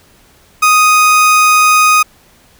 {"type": "tone", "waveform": "30% pulse", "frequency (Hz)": 1246, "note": "D#6", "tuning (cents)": 2, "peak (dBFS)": -3, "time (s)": [0.62, 2.03], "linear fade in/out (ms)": 10, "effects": ["pink hiss -47 dBFS RMS until 2.59 s"]}